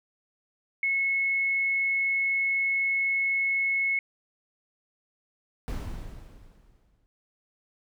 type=tone; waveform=sine; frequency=2188 Hz; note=C#7; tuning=23 cents flat; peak=-23 dBFS; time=0.83-3.99 s; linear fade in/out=2 ms
type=noise with exponential decay; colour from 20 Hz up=brown; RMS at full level=-29 dBFS; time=5.68-7.06 s; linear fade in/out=0 ms; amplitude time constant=300 ms
effects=none